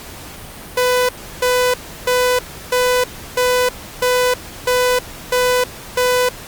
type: tone bursts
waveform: sawtooth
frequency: 498.9 Hz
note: B4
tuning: 17 cents sharp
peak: -9 dBFS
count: 9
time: 0.77-6.29 s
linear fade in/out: 5 ms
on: 320 ms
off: 330 ms
effects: pink hiss -34 dBFS RMS until 6.47 s + Opus 48 kbps